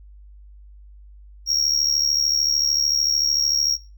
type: tone with amplitude modulation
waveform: triangle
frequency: 5588 Hz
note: F8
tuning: in tune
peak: -13 dBFS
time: 1.46-3.78 s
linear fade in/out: 50 ms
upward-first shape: sine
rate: 73.4 Hz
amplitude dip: 75%
effects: noise-tail reverb RT60 0.3 s tail -20 dB re dry + added 50 Hz sine -42 dBFS peak until 3.97 s